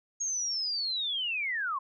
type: linear sweep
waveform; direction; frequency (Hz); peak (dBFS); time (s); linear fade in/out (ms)
sine; down; 6600 to 1024; -29; 0.2-1.79; 10
effects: none